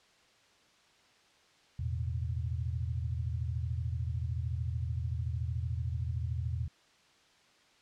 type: chord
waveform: sine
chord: E suspended fourth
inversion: none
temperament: equal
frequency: 82.41 / 110 / 123.47 Hz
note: E2 / A2 / B2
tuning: 0 / 0 / 0 cents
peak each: -34 / -38 / -37 dBFS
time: 1.79-6.68 s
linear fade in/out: 5 ms
effects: white hiss -64 dBFS RMS until 7.81 s + low-pass 5000 Hz 12 dB/octave